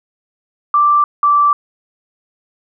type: tone pair in turn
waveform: sine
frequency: 1174.7 / 1165.9 Hz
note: D6 / D6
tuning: 0 / -13 cents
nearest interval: unison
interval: 13 cents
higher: first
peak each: -8 dBFS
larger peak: neither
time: 0.74-1.04 / 1.23-1.53 s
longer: neither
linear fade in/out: 2 ms
effects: none